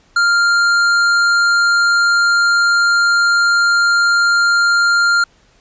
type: tone with tanh clipping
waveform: sine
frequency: 1396.9 Hz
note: F6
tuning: in tune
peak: -12 dBFS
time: 0.16-5.24 s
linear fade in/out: 5 ms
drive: 15 dB
effects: pink hiss -53 dBFS RMS until 5.6 s + resampled to 16000 Hz